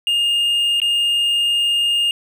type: tone with dropouts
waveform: triangle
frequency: 2829 Hz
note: F7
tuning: 22 cents sharp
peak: -13 dBFS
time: 0.07-2.11 s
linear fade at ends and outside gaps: 1 ms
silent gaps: 0.801-0.817 s
effects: none